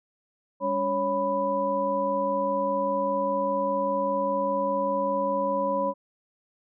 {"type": "tone cluster", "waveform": "sine", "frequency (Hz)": [200, 285, 553, 990], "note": ["G3", "C#4", "C#5", "B5"], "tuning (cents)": [35, 48, -4, 4], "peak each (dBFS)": [-34, -34, -26, -27], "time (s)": [0.6, 5.94], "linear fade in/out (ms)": 50, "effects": []}